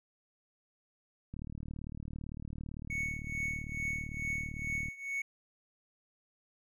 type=click train; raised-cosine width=5 ms; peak=-30 dBFS; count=135; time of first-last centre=1.34-4.885 s; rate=37.8 Hz
type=tone with tremolo; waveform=triangle; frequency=2217 Hz; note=C#7; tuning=in tune; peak=-30 dBFS; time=2.9-5.22 s; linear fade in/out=5 ms; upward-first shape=triangle; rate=2.3 Hz; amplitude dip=90%
effects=none